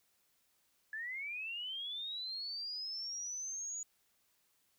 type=linear sweep; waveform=sine; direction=up; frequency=1701 to 6860 Hz; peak=-39 dBFS; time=0.93-3.83 s; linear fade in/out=2 ms; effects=white hiss -75 dBFS RMS until 4.78 s